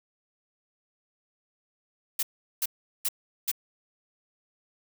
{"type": "noise bursts", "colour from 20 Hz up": "blue", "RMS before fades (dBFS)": -27, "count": 4, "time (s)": [2.19, 3.516], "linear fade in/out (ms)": 5, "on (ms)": 39, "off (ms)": 390, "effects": []}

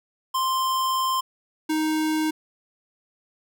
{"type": "tone pair in turn", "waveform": "square", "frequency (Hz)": [1046.5, 312], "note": ["C6", "D#4"], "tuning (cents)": [0, 5], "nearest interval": "octave + major sixth", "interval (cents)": 2095, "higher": "first", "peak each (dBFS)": -22, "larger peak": "neither", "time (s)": [[0.34, 1.21], [1.69, 2.31]], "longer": "first", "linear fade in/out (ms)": 10, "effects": []}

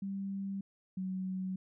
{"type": "tone pair in turn", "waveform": "sine", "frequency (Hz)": [196, 187.32], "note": ["G3", "F#3"], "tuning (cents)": [0, 22], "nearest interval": "minor second", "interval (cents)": 78, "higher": "first", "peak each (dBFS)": [-35, -34], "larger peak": "second", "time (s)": [[0.02, 0.61], [0.97, 1.56]], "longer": "neither", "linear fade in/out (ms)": 5, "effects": []}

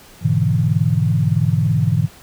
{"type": "chord", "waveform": "sine", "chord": "E dominant seventh", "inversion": "first", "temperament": "equal", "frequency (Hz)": [103.83, 123.47, 146.83, 164.81], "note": ["G#2", "B2", "D3", "E3"], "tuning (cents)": [0, 0, 0, 0], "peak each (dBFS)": -19, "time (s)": [0.21, 2.09], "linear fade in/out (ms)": 50, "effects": ["pink hiss -44 dBFS RMS until 2.22 s"]}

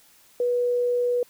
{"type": "tone", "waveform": "sine", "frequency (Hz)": 487.9, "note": "B4", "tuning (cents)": -21, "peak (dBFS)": -20, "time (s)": [0.4, 1.23], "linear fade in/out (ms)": 2, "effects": ["white hiss -56 dBFS RMS until 1.29 s"]}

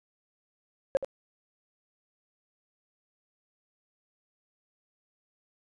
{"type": "tone with echo", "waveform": "sine", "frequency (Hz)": 542, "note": "C#5", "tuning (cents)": -39, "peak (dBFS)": -18, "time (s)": [0.95, 0.97], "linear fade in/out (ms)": 0, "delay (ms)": 76, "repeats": 1, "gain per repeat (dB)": -12, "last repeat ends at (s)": 1.046, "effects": ["tanh soft clip ceiling -18 dBFS", "resampled to 22050 Hz"]}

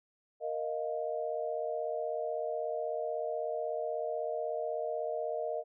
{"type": "chord", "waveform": "sine", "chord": "Bb suspended fourth", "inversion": "none", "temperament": "equal", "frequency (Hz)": [466.2, 622.3, 698.5], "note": ["Bb4", "Eb5", "F5"], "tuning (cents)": [0, 0, 0], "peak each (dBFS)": [-37, -35, -39], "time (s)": [0.4, 5.64], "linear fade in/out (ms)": 50, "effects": []}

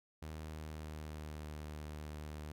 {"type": "tone with pitch glide", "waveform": "sawtooth", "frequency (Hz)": [77.78, 75.78], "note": ["D#2", "D#2"], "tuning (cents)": [0, -45], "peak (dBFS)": -40, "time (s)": [0.22, 2.52], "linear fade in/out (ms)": 5, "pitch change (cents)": -45, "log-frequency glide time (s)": [0.51, 1.56], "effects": []}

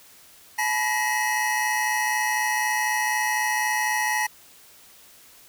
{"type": "tone cluster", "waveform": "square", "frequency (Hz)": [857, 971, 1893, 2017], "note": ["A5", "B5", "A#6", "B6"], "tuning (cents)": [-46, -30, 26, 36], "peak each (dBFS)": [-27, -33, -26, -31], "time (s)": [0.58, 4.27], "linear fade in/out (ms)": 10, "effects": ["white hiss -51 dBFS RMS until 5.48 s"]}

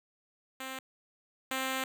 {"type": "tone pair in turn", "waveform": "5% pulse", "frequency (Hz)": [263.1, 263.1], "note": ["C4", "C4"], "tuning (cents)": [10, 10], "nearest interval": "unison", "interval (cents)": 0, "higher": "neither", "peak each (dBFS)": [-27, -20], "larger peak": "second", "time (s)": [[0.6, 0.79], [1.51, 1.84]], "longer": "second", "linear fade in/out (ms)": 2, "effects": []}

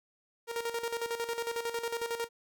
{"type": "tone with tremolo", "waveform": "sawtooth", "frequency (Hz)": 466.2, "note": "A#4", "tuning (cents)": 0, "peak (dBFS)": -27, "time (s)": [0.47, 2.29], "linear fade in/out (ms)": 50, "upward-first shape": "square", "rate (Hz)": 11, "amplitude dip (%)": 65, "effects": []}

